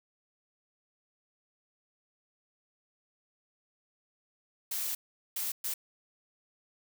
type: noise bursts at uneven times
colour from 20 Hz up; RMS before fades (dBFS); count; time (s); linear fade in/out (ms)
blue; -34; 3; 4.71-4.95 / 5.36-5.52 / 5.64-5.74; 5
effects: none